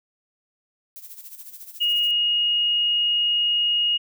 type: noise with tremolo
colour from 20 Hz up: violet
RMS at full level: -38 dBFS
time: 0.96-2.11 s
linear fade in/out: 0 ms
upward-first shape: sine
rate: 14 Hz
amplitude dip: 70%
type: tone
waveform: sine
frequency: 2870 Hz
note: F7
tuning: 47 cents sharp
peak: -18 dBFS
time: 1.8-3.98 s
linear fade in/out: 20 ms
effects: none